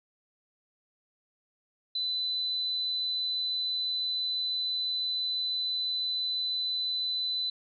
sine tone, 4007 Hz, B7, 24 cents sharp, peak -28 dBFS, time 1.95-7.5 s, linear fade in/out 5 ms, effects none

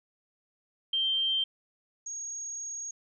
sine tone pair in turn, 3148 / 6588 Hz, G7 / G#8, +7 / -15 cents, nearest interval octave + minor second, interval 1278 cents, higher second, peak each -25 / -35 dBFS, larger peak first, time 0.93-1.44 / 2.06-2.91 s, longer second, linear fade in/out 5 ms, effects none

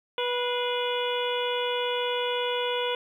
harmonic tone with a mistuned harmonic, 489.4 Hz, B4, 16 cents flat, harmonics 1 / 2 / 3 / 4 / 5 / 6 / 7, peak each -28 / -32 / -37 / -40 / -38 / -34 / -35 dBFS, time 0.18-2.95 s, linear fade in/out 2 ms, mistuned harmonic 4, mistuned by +100 cents, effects 10-bit

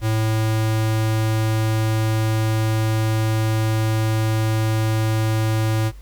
square tone, 110 Hz, A2, in tune, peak -18 dBFS, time 0.01-5.92 s, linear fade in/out 50 ms, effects added 50 Hz sine -36 dBFS peak until 6.01 s + pink hiss -54 dBFS RMS until 6.01 s

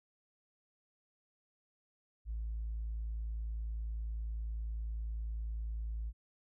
triangle tone with tanh clipping, 55 Hz, A1, in tune, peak -36 dBFS, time 2.25-6.13 s, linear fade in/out 50 ms, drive 5 dB, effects none

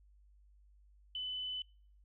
sine tone, 3010 Hz, F#7, 29 cents sharp, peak -37 dBFS, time 1.15-1.62 s, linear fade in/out 2 ms, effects noise-tail reverb RT60 0.5 s tail -25 dB re dry + added 50 Hz sine -61 dBFS peak until 2.04 s

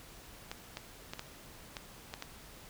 clicks, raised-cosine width 0.2 ms, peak -22 dBFS, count 7, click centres 0.515 / 0.771 / 1.135 / 1.194 / 1.768 / 2.139 / 2.224 s, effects pink hiss -53 dBFS RMS until 2.69 s

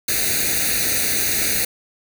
white noise with comb filter, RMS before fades -20 dBFS, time 0.08-1.65 s, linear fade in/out 5 ms, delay 0.47 ms, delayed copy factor +1, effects none

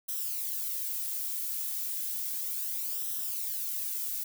violet noise with flanger, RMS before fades -34 dBFS, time 0.08-4.24 s, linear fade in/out 10 ms, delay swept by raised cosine 0.43 to 2.53 ms, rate 0.33 Hz, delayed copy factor -0.6, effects none

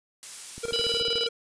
blue noise, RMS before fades -37 dBFS, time 0.23-1 s, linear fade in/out 0 ms
click train, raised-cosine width 3 ms, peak -29 dBFS, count 9, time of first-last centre 0.58-1.156 s, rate 13.9 Hz
square tone with tremolo, 466.2 Hz, A#4, in tune, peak -28 dBFS, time 0.63-1.29 s, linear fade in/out 10 ms, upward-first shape square, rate 19 Hz, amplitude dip 75%
harmonic tone, 987.8 Hz, B5, in tune, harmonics 3 / 4 / 5, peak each -28 / -30 / -32 dBFS, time 0.73-1.27 s, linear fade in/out 2 ms
effects resampled to 22050 Hz

